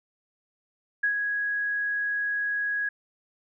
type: tone with ADSR envelope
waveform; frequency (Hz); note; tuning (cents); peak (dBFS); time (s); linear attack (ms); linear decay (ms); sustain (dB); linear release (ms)
sine; 1661.2; G#6; 0; -20; 1.03-2.89; 9; 91; -5; 5
effects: none